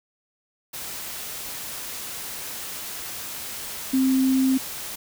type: tone in noise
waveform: sine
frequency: 262.9 Hz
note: C4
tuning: 8 cents sharp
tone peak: -17 dBFS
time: 3.93-4.58 s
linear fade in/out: 10 ms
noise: white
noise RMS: -34 dBFS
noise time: 0.73-4.96 s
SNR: +14 dB
effects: none